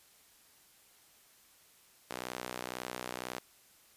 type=tone with high-pass filter; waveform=sawtooth; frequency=62 Hz; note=B1; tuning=7 cents sharp; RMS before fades=-42 dBFS; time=2.1-3.39 s; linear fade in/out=5 ms; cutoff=420 Hz; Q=0.59; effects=white hiss -63 dBFS RMS until 3.96 s + resampled to 32000 Hz